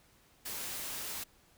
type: noise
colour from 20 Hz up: white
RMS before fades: -40 dBFS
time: 0.45-1.24 s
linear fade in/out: 10 ms
effects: pink hiss -65 dBFS RMS until 1.57 s